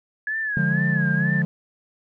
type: tone with vibrato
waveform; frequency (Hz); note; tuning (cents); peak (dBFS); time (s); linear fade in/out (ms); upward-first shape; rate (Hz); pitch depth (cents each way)
sine; 1688; G#6; +28; -23; 0.27-1.42; 2; sine; 2.1; 95
type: chord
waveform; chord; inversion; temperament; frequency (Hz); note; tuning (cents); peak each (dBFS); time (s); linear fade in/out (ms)
triangle; D diminished; none; equal; 146.83 / 174.61 / 207.7; D3 / F3 / Ab3; 0 / 0 / 0; -21 / -21 / -25; 0.57-1.45; 0
effects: none